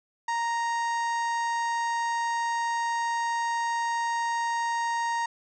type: harmonic tone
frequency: 932.3 Hz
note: A#5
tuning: in tune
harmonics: 1 / 2 / 3 / 4 / 5 / 6 / 7 / 8 / 9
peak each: -26 / -33 / -47 / -47 / -47 / -49 / -45 / -56 / -53 dBFS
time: 0.28-5.26 s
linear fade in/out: 5 ms
effects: none